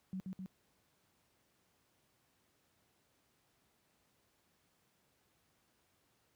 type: tone with echo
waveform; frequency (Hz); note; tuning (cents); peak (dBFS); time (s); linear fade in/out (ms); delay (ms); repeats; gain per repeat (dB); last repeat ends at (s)
sine; 187.8; F#3; +26; -38; 0.13-0.2; 0; 130; 2; -2; 0.46
effects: pink hiss -75 dBFS RMS until 6.35 s + high-pass 80 Hz 12 dB/octave